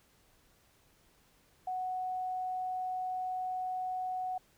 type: tone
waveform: sine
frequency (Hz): 740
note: F#5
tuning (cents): 0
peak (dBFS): -33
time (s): 1.67-4.38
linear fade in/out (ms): 5
effects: pink hiss -67 dBFS RMS until 4.57 s